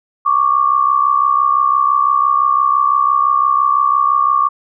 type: tone pair together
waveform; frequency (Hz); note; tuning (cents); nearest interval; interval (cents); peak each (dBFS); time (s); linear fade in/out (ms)
sine; 1108.8 / 1174.7; C#6 / D6; 0 / 0; minor second; 100; -13; 0.25-4.49; 20
effects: none